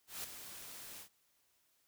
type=noise with ADSR envelope; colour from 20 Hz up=white; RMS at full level=-41 dBFS; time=0.07-1.09 s; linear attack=170 ms; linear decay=5 ms; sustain=-9 dB; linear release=88 ms; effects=white hiss -75 dBFS RMS until 1.87 s